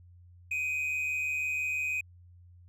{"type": "tone pair together", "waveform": "triangle", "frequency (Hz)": [2352, 2498], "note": ["D7", "D#7"], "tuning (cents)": [2, 6], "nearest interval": "minor second", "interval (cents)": 104, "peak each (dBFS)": [-37, -28], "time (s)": [0.51, 2.01], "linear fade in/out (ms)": 5, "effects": ["added 88 Hz sine -52 dBFS peak until 2.68 s"]}